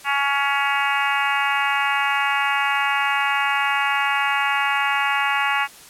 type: harmonic tone with a mistuned harmonic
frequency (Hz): 280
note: C#4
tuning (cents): +18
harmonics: 3 / 4 / 5 / 6 / 7 / 8 / 9 / 10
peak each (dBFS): -24 / -25 / -26 / -27 / -27 / -28 / -29 / -29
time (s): 0.04-5.68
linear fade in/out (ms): 50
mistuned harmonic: 9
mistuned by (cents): +16
effects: white hiss -44 dBFS RMS until 5.89 s + low-pass 12000 Hz 12 dB/octave